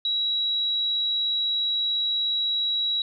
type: tone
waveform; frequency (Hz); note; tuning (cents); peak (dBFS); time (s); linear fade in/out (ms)
sine; 3881; B7; -31; -22; 0.05-3.02; 2
effects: none